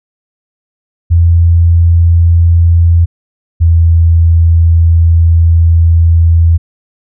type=tone pair in turn; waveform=sine; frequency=84.6 / 83.15 Hz; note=E2 / E2; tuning=+45 / +16 cents; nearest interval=unison; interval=29 cents; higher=first; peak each=-3 dBFS; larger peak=neither; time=1.1-3.06 / 3.6-6.58 s; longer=second; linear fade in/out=20 ms; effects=none